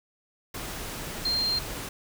sine tone in noise, 4186 Hz, C8, in tune, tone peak -24 dBFS, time 1.25-1.59 s, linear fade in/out 5 ms, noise pink, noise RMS -36 dBFS, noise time 0.54-1.89 s, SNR +9 dB, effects none

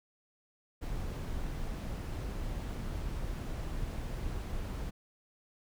brown noise, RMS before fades -37 dBFS, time 0.81-4.91 s, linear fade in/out 20 ms, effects none

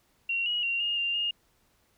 sine tone with pitch steps, 2747 / 2901 / 2760 / 2840 / 2788 / 2839 Hz, F7 / F#7 / F7 / F7 / F7 / F7, -29 / -35 / -21 / +28 / -4 / +28 cents, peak -26 dBFS, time 0.29-1.31 s, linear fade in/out 5 ms, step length 170 ms, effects pink hiss -68 dBFS RMS until 1.97 s

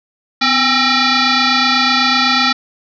sine tone with frequency modulation, 1318.5 Hz, E6, in tune, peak -10 dBFS, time 0.41-2.53 s, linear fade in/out 10 ms, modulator 533 Hz, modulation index 6.5, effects none

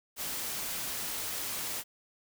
white noise, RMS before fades -36 dBFS, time 0.16-1.84 s, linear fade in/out 50 ms, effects none

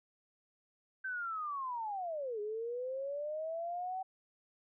sine linear two-way sweep, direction down then up, 1559 to 410.5 to 764 Hz, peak -36 dBFS, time 1.04-4.03 s, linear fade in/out 10 ms, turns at 2.4 s, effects none

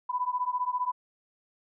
sine beating tone pair, 987.8 / 1002.8 Hz, B5 / B5, 0 / +26 cents, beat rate 15 Hz, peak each -30 dBFS, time 0.09-0.92 s, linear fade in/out 10 ms, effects none

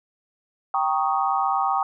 sine chord, Eb dominant seventh, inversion first, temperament equal, 784 / 932.3 / 1108.7 / 1244.5 Hz, G5 / Bb5 / Db6 / Eb6, 0 / 0 / 0 / 0 cents, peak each -23 / -27 / -26 / -26 dBFS, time 0.74-1.83 s, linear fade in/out 2 ms, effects none

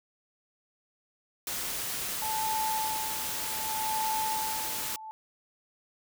white noise, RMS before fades -34 dBFS, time 1.47-4.96 s, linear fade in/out 2 ms
sine tone with tremolo, 875 Hz, A5, 10 cents flat, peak -28 dBFS, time 2.22-5.11 s, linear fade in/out 0 ms, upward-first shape sine, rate 0.66 Hz, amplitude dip 85%
effects none

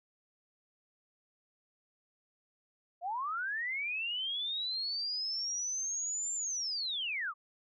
sine linear two-way sweep, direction up then down, 659.3 to 7330 to 1100 Hz, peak -33 dBFS, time 3.01-7.34 s, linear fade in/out 50 ms, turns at 6.34 s, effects none

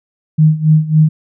sine tone with tremolo, 155.56 Hz, D#3, in tune, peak -4 dBFS, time 0.38-1.09 s, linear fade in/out 10 ms, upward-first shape sine, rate 3.6 Hz, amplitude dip 85%, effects none

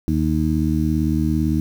harmonic tone, 77.78 Hz, D#2, in tune, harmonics 1 / 2 / 3 / 4, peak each -22 / -22 / -22 / -22 dBFS, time 0.08-1.6 s, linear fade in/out 0 ms, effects 7-bit

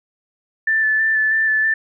sine tone with vibrato, 1758 Hz, A6, 2 cents flat, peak -14 dBFS, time 0.67-1.74 s, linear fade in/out 5 ms, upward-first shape square, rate 3.1 Hz, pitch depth 14 cents each way, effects none

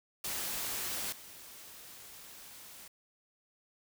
white noise with level steps, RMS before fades -37 / -51 dBFS, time 0.24-2.88 s, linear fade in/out 5 ms, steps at 1.12 s, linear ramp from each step 5 ms, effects none

